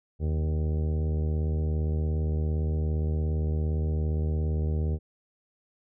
harmonic tone with a mistuned harmonic, 77.4 Hz, D#2, 9 cents flat, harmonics 1 / 2 / 3 / 4 / 5 / 6 / 7 / 8 / 10, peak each -25 / -32 / -39 / -45 / -40 / -42 / -50 / -52 / -55 dBFS, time 0.19-4.99 s, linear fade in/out 50 ms, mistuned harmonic 1, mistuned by +39 cents, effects none

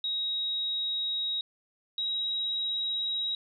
sine tone pair in turn, 3800 / 3829 Hz, A#7 / A#7, +33 / +46 cents, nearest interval unison, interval 13 cents, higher second, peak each -28 / -28 dBFS, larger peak neither, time 0.04-1.41 / 1.98-3.35 s, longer neither, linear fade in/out 2 ms, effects none

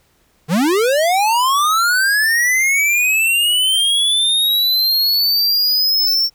square linear sweep, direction up, 140 to 5470 Hz, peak -13 dBFS, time 0.48-6.3 s, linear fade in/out 50 ms, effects pink hiss -58 dBFS RMS until 6.34 s

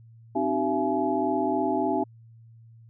sine tone cluster, 262.9 / 306.4 / 382.2 / 676 / 847 Hz, C4 / D#4 / G4 / E5 / G#5, +8 / -27 / -44 / +43 / +34 cents, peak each -29 dBFS, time 0.35-2.04 s, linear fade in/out 10 ms, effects added 114 Hz sine -48 dBFS peak until 2.89 s

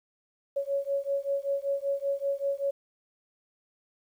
sine beating tone pair, 554.4 / 559.6 Hz, C#5 / C#5, 0 / +16 cents, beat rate 5.2 Hz, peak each -30 dBFS, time 0.56-2.71 s, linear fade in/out 10 ms, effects 10-bit

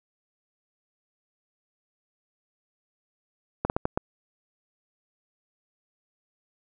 slowing click train, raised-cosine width 1 ms, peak -10 dBFS, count 5, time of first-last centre 3.65-3.975 s, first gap 49 ms, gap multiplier 1.35, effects none

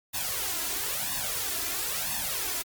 white noise with flanger, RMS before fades -31 dBFS, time 0.13-2.63 s, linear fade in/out 20 ms, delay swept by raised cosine 1.1 to 3 ms, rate 1 Hz, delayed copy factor +0.85, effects Opus 48 kbps

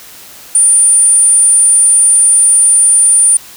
sine tone, 9270 Hz, D9, 24 cents flat, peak -4 dBFS, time 0.55-3.37 s, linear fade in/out 2 ms, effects white hiss -34 dBFS RMS until 3.56 s

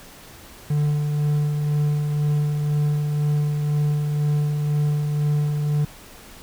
triangle tone with tremolo, 148 Hz, D3, 14 cents sharp, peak -15 dBFS, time 0.7-5.85 s, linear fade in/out 5 ms, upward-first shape sine, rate 2 Hz, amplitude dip 35%, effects pink hiss -44 dBFS RMS until 6.42 s

